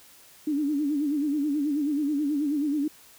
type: tone with vibrato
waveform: sine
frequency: 292.1 Hz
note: D4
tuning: 9 cents flat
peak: -23 dBFS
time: 0.47-2.88 s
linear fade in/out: 5 ms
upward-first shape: sine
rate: 9.3 Hz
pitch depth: 97 cents each way
effects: white hiss -53 dBFS RMS until 3.18 s